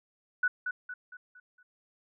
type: tone with echo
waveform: sine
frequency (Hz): 1480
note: F#6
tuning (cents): 0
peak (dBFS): -23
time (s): 0.43-0.48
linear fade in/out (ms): 5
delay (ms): 230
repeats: 5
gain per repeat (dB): -7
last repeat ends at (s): 1.63
effects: none